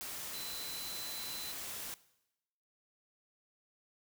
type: tone in noise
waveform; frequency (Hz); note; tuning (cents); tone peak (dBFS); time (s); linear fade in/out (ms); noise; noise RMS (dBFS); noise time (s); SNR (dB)
sine; 4033; B7; +36; -44; 0.34-1.52; 0; white; -43; 0.01-1.94; -4
effects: noise-tail reverb RT60 0.9 s tail -19 dB re dry